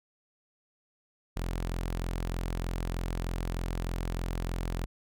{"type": "tone", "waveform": "sawtooth", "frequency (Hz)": 43.25, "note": "F1", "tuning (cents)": -16, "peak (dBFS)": -27, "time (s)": [1.36, 4.86], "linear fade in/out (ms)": 10, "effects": []}